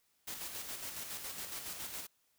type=noise with tremolo; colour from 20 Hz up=white; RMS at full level=-42 dBFS; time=0.27-2.07 s; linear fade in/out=10 ms; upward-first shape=square; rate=7.2 Hz; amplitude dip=40%; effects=white hiss -75 dBFS RMS until 2.38 s